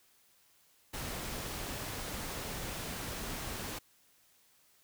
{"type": "noise", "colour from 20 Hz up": "pink", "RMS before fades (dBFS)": -40, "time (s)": [0.93, 3.79], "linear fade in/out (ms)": 10, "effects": ["white hiss -67 dBFS RMS until 4.83 s"]}